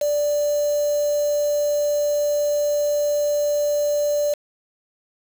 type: tone with quantisation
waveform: sine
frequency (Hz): 587.3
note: D5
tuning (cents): 0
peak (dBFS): -18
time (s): 0.01-4.34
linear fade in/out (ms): 5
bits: 5
effects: none